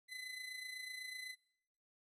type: tone with amplitude modulation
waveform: 30% pulse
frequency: 2020 Hz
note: B6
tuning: 39 cents sharp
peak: -40 dBFS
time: 0.08-1.36 s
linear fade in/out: 50 ms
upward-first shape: sine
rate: 28 Hz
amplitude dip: 55%
effects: noise-tail reverb RT60 0.9 s tail -26 dB re dry + resampled to 32000 Hz